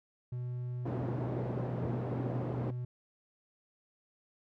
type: tone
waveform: triangle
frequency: 123.47 Hz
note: B2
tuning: in tune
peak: -33 dBFS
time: 0.32-2.85 s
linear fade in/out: 5 ms
type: band-pass noise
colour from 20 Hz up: pink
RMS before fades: -38 dBFS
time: 0.85-2.71 s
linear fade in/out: 10 ms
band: 160 to 560 Hz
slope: 12 dB/octave
effects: none